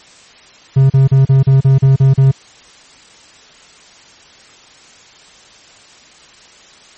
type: tone bursts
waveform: triangle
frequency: 134.6 Hz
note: C3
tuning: 49 cents sharp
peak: -3 dBFS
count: 9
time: 0.76-2.316 s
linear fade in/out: 10 ms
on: 140 ms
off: 37 ms
effects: white hiss -42 dBFS RMS until 6.97 s + MP3 32 kbps